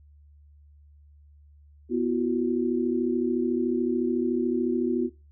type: chord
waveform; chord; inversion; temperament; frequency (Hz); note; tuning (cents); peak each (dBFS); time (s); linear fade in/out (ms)
sine; B suspended fourth; none; equal with one note detuned; 246.9 / 336.2 / 370; B3 / E4 / F#4; 0 / +34 / 0; -26 / -28 / -27; 1.89-5.1; 50
effects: noise-tail reverb RT60 0.3 s tail -23 dB re dry + added 73 Hz sine -51 dBFS peak until 5.31 s